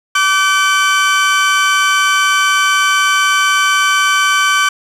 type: tone pair together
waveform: 30% pulse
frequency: 1160 / 1528 Hz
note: D6 / G6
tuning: -22 / -45 cents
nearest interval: perfect fourth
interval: 477 cents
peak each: -10 dBFS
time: 0.15-4.69 s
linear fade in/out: 5 ms
effects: low-pass 9000 Hz 12 dB/octave + 7-bit